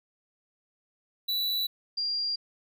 square / sine tone pair in turn, 3951 / 4777 Hz, B7 / D8, 0 / +29 cents, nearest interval minor third, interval 329 cents, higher second, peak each -27 dBFS, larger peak neither, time 1.28-1.67 / 1.97-2.36 s, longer neither, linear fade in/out 10 ms, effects none

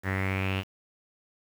sawtooth tone with low-pass filter sweep, 95.5 Hz, G2, 45 cents flat, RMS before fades -29 dBFS, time 0.03-0.64 s, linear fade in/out 50 ms, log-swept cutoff 1800 to 2900 Hz, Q 6.5, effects 8-bit

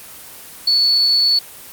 sine tone, 4435 Hz, C#8, in tune, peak -11 dBFS, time 0.67-1.39 s, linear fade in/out 5 ms, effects white hiss -37 dBFS RMS until 1.72 s + Opus 24 kbps

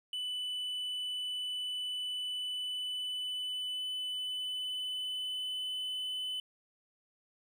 triangle tone with pitch glide, 2988 to 3014 Hz, F#7 to F#7, +16 to +31 cents, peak -33 dBFS, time 0.13-6.4 s, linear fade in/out 2 ms, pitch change +15 cents, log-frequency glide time 2.35-5.7 s, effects none

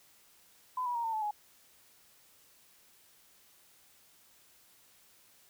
sine tone with pitch steps, 1010 / 972.8 / 936.9 / 902.4 / 869.2 / 837.1 Hz, B5 / B5 / A#5 / A5 / A5 / G#5, +39 / -26 / +8 / +44 / -21 / +13 cents, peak -31 dBFS, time 0.77-1.31 s, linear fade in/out 5 ms, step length 90 ms, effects white hiss -63 dBFS RMS until 5.49 s

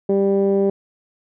15% pulse tone with low-pass filter, 197 Hz, G3, 9 cents sharp, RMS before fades -17 dBFS, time 0.09-0.7 s, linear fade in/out 5 ms, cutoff 440 Hz, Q 2.2, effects none

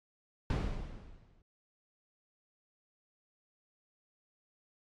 brown noise with exponential decay, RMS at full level -27 dBFS, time 0.5-1.42 s, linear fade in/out 2 ms, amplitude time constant 200 ms, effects low-pass 5000 Hz 12 dB/octave + MP3 64 kbps

